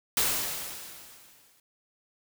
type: noise with exponential decay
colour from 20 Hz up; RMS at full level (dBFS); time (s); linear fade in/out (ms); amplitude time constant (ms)
white; -24; 0.17-1.6; 2; 310
effects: none